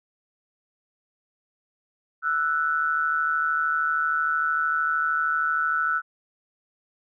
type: tone pair together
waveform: sine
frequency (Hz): 1326.9 / 1480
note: E6 / F#6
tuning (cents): +11 / 0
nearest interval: major second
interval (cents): 189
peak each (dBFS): -24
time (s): 2.22-6.02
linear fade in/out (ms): 50
effects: none